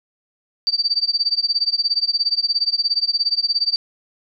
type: tone with tremolo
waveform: sine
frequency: 4634 Hz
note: D8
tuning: 24 cents flat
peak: -13 dBFS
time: 0.67-3.76 s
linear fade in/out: 0 ms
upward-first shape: sine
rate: 17 Hz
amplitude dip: 95%
effects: none